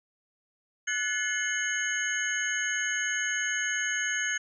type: tone cluster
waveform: sine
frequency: 1483 / 1720 / 2146 / 2999 / 6500 Hz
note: F#6 / A6 / C7 / F#7 / G#8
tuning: +4 / -40 / +43 / +23 / -38 cents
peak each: -33 / -31 / -36 / -36 / -33 dBFS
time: 0.87-4.38 s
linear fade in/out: 10 ms
effects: none